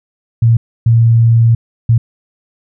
sine tone bursts at uneven times, 115.4 Hz, A#2, 17 cents flat, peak -5 dBFS, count 3, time 0.42-0.57 / 0.86-1.55 / 1.89-1.98 s, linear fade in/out 5 ms, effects none

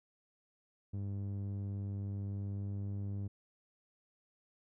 sawtooth tone with low-pass filter, 99.6 Hz, G2, 28 cents sharp, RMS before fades -39 dBFS, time 0.93-3.28 s, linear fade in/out 10 ms, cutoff 240 Hz, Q 0.54, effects none

